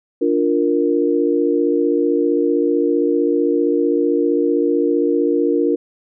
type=chord; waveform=sine; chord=Bb major; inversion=first; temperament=equal; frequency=293.7 / 349.2 / 466.2 Hz; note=D4 / F4 / Bb4; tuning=0 / 0 / 0 cents; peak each=-18 dBFS; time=0.21-5.76 s; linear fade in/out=10 ms; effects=none